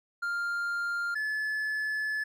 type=tone pair in turn; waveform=triangle; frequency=1399 / 1724.5 Hz; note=F6 / A6; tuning=+3 / -35 cents; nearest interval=major third; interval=362 cents; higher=second; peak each=-27 dBFS; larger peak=neither; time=0.22-1.15 / 1.15-2.24 s; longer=second; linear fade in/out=10 ms; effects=none